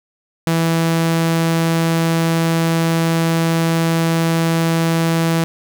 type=tone; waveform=sawtooth; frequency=164.81 Hz; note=E3; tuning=in tune; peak=-10 dBFS; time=0.47-5.44 s; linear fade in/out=0 ms; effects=none